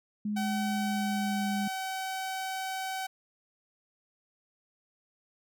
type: tone with pitch glide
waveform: sine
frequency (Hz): 209.3 to 203.5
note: G#3 to G#3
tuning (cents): +14 to -35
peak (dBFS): -29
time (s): 0.25-1.68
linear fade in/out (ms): 5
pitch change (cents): -49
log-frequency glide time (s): 0.58-1.47
type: tone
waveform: sawtooth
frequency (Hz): 761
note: F#5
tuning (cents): +48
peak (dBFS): -29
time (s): 0.36-3.07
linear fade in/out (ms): 10
effects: none